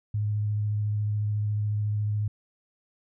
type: tone with vibrato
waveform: sine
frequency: 105 Hz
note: G#2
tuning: 19 cents sharp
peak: -24 dBFS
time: 0.14-2.28 s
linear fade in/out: 5 ms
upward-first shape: square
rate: 14 Hz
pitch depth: 11 cents each way
effects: none